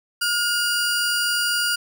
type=tone pair together; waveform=30% pulse; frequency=1428 / 4788 Hz; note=F6 / D8; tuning=+38 / +33 cents; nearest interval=octave + major sixth; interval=2095 cents; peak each=-19 / -21 dBFS; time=0.21-1.76 s; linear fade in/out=10 ms; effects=none